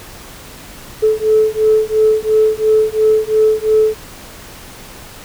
sine beating tone pair, 432.6 / 435.5 Hz, A4 / A4, -29 / -18 cents, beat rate 2.9 Hz, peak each -12 dBFS, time 1.02-3.95 s, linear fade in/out 20 ms, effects tanh soft clip ceiling -2 dBFS + pink hiss -35 dBFS RMS until 5.24 s

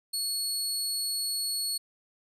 25% pulse tone, 4372 Hz, C#8, 25 cents flat, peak -24 dBFS, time 0.13-1.78 s, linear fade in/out 10 ms, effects none

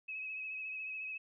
sine tone with vibrato, 2561 Hz, D#7, 49 cents sharp, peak -39 dBFS, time 0.08-1.18 s, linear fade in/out 10 ms, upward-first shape triangle, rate 14 Hz, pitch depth 38 cents each way, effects none

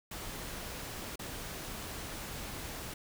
pink noise with dropouts, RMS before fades -42 dBFS, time 0.11-2.94 s, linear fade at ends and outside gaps 5 ms, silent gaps 1.158-1.192 s, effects none

